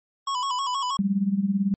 square tone with vibrato, 1046.5 Hz, C6, in tune, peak -25 dBFS, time 0.27-0.97 s, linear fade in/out 5 ms, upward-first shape square, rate 6.3 Hz, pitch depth 86 cents each way
sine tone with tremolo, 197.3 Hz, G3, 11 cents sharp, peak -17 dBFS, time 0.99-1.74 s, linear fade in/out 0 ms, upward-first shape sine, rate 18 Hz, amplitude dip 75%
effects MP3 32 kbps

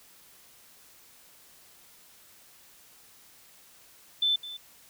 sine tone with echo, 3527 Hz, A7, 3 cents sharp, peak -22 dBFS, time 4.22-4.36 s, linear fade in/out 5 ms, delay 210 ms, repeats 1, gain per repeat -15 dB, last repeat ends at 4.57 s, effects white hiss -56 dBFS RMS until 4.89 s

